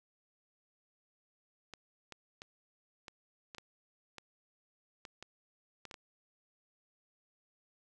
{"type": "clicks", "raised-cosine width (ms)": 0.2, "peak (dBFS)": -29, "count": 12, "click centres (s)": [1.737, 2.123, 2.419, 3.082, 3.548, 3.583, 4.183, 5.052, 5.226, 5.853, 5.912, 5.942], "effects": []}